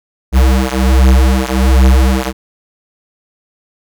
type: beating tone pair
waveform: square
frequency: 64.3 / 65.6 Hz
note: C2 / C2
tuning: -30 / +5 cents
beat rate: 1.3 Hz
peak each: -10 / -11 dBFS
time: 0.32-2.33 s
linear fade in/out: 50 ms
effects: none